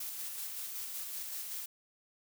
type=noise with tremolo; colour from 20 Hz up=blue; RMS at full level=-40 dBFS; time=0-1.66 s; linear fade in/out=5 ms; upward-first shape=square; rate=5.3 Hz; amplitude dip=25%; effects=none